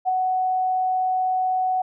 sine tone with ADSR envelope, 744 Hz, F#5, 9 cents sharp, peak -16 dBFS, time 0.05-1.82 s, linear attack 35 ms, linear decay 11 ms, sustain -3 dB, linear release 6 ms, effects none

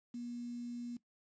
sine tone with quantisation, 240.1 Hz, B3, 49 cents flat, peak -40 dBFS, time 0.14-0.97 s, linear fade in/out 5 ms, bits 10, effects noise-tail reverb RT60 0.1 s tail -17 dB re dry + resampled to 16000 Hz

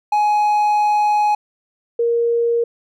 triangle / sine tone pair in turn, 838 / 468.7 Hz, G#5 / A#4, +15 / +9 cents, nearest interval minor seventh, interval 1006 cents, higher first, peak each -11 / -14 dBFS, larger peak first, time 0.12-1.35 / 1.99-2.64 s, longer first, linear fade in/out 5 ms, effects none

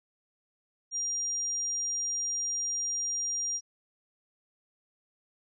sine tone, 5700 Hz, F8, 34 cents sharp, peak -29 dBFS, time 0.91-3.61 s, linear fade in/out 50 ms, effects none

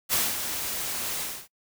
white noise with ADSR envelope, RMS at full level -23 dBFS, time 0.09-1.48 s, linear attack 44 ms, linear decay 210 ms, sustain -8 dB, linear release 270 ms, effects noise-tail reverb RT60 0.1 s tail -25 dB re dry

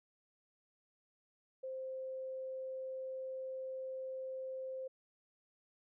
sine tone, 523.3 Hz, C5, in tune, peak -40 dBFS, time 1.63-4.88 s, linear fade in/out 10 ms, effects none

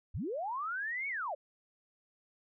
sine linear two-way sweep, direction up then down, 49 to 2264 to 521 Hz, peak -34 dBFS, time 0.14-1.35 s, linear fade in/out 10 ms, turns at 1.08 s, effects none

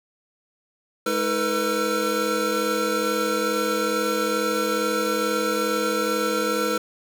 square tone cluster, 211.2 / 318.4 / 452.3 / 494.6 / 1349 Hz, G#3 / D#4 / A4 / B4 / E6, +29 / +40 / +48 / +3 / +40 cents, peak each -32 / -30 / -30 / -26 / -28 dBFS, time 1.06-6.78 s, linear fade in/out 5 ms, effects none

